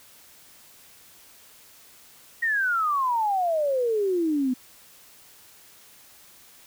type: exponential sweep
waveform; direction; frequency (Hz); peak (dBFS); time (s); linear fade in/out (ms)
sine; down; 1897 to 246.9; -21; 2.42-4.54; 10
effects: white hiss -52 dBFS RMS until 6.66 s